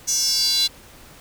square tone with high-pass filter sweep, 311.7 Hz, D#4, 3 cents sharp, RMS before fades -20 dBFS, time 0.07-0.68 s, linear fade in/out 20 ms, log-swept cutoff 6200 to 3900 Hz, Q 7.6, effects pink hiss -46 dBFS RMS until 1.2 s

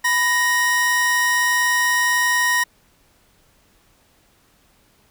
45% pulse tone pair together, 989.5 / 1868 Hz, B5 / A#6, +3 / +3 cents, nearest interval major seventh, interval 1100 cents, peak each -22 / -17 dBFS, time 0.04-2.64 s, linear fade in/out 10 ms, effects pink hiss -58 dBFS RMS until 5.1 s

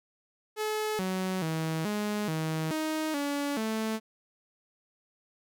sawtooth tone with pitch steps, 429.1 / 187 / 160.3 / 208.9 / 158.7 / 312.7 / 285.6 / 220.1 Hz, A4 / F#3 / E3 / G#3 / D#3 / D#4 / D4 / A3, -43 / +19 / -48 / +10 / +35 / +9 / -48 / +1 cents, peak -25 dBFS, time 0.56-4 s, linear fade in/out 50 ms, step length 430 ms, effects none

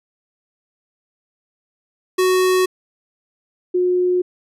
square / sine tone pair in turn, 370.3 / 361 Hz, F#4 / F#4, +1 / -43 cents, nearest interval unison, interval 44 cents, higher first, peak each -14 dBFS, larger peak neither, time 2.18-2.66 / 3.74-4.22 s, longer neither, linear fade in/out 10 ms, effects resampled to 32000 Hz

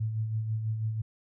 sine tone with tremolo, 110 Hz, A2, in tune, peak -26 dBFS, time 0-1.02 s, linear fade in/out 10 ms, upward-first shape sine, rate 6.1 Hz, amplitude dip 45%, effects none

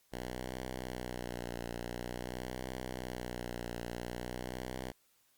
5% pulse tone with vibrato, 61.3 Hz, B1, 12 cents flat, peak -28 dBFS, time 0.12-4.92 s, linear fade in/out 10 ms, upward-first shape triangle, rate 0.48 Hz, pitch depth 70 cents each way, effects white hiss -71 dBFS RMS until 5.37 s + Opus 48 kbps

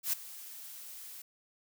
blue noise with ADSR envelope, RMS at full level -29 dBFS, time 0.03-1.22 s, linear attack 100 ms, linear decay 8 ms, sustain -18 dB, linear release 6 ms, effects none

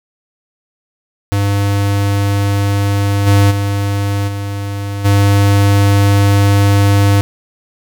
square tone with level steps, 100.4 Hz, G2, 42 cents sharp, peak -12 / -7 / -14 / -19 / -8 dBFS, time 1.32-7.21 s, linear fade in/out 0 ms, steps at 3.26 / 3.5 / 4.27 / 5.04 s, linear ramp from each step 20 ms, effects none

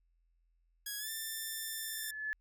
5% pulse tone with pitch glide, 1661.2 to 1780.4 Hz, G#6 to A6, 0 to +20 cents, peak -28 dBFS, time 0.86-2.11 s, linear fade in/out 5 ms, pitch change +120 cents, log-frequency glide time 0.98-1.09 s
sine tone with exponential growth, 1725 Hz, A6, 35 cents flat, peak -32 dBFS, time 1.54-2.33 s, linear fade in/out 0 ms, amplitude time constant 170 ms
effects added 42 Hz sine -70 dBFS peak until 2.4 s

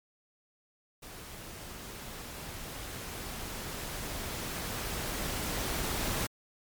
pink noise with level ramp, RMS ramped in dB -46 to -32 dBFS, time 1.02-6.27 s, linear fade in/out 10 ms, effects MP3 96 kbps

